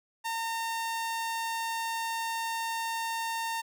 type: tone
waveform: sawtooth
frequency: 912 Hz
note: A#5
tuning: 38 cents flat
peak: -27 dBFS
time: 0.24-3.62 s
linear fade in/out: 20 ms
effects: none